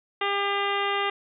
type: harmonic tone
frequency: 400.9 Hz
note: G4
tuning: 39 cents sharp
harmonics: 1 / 2 / 3 / 4 / 5 / 6 / 7 / 8 / 9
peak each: -30 / -30 / -29 / -36 / -31 / -38 / -33 / -38 / -40 dBFS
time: 0.21-1.1 s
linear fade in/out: 5 ms
effects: none